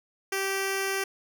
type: tone with notch filter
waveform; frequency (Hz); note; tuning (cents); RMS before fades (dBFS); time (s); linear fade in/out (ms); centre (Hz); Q
10% pulse; 389; G4; -13; -29; 0.32-1.04; 5; 940; 1.3
effects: none